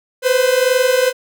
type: tone pair together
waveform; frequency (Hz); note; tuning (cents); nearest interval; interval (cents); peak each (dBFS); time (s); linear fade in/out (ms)
45% pulse; 498.9 / 521; B4 / C5; +17 / -7; minor second; 76; -15; 0.22-1.13; 50
effects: none